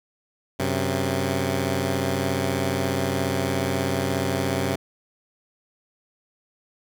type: tone pair together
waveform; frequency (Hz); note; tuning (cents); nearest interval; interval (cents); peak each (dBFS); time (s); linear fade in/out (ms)
10% pulse; 94.46 / 133.3; F#2 / C3; +36 / +33; tritone; 597; -17; 0.59-4.76; 10
effects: none